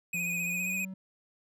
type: tone with vibrato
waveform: square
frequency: 2489 Hz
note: D#7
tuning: in tune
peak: -31 dBFS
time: 0.13-0.85 s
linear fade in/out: 5 ms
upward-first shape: triangle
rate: 15 Hz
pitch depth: 45 cents each way
type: tone with pitch glide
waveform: triangle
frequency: 174.61 to 189.32 Hz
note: F3 to F#3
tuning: 0 to +40 cents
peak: -36 dBFS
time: 0.14-0.94 s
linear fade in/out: 5 ms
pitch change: +140 cents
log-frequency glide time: 0.46-0.77 s
effects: none